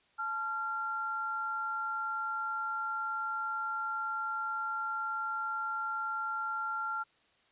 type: tone pair together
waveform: sine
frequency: 870 / 1379.5 Hz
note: A5 / F6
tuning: -20 / -22 cents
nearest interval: minor sixth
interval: 798 cents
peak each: -40 / -33 dBFS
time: 0.18-7.04 s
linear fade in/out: 20 ms
effects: white hiss -68 dBFS RMS until 7.51 s + resampled to 8000 Hz